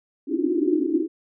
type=band-pass noise; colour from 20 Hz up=white; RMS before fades=-22 dBFS; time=0.27-1.08 s; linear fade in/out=50 ms; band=270 to 370 Hz; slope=96 dB/octave; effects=none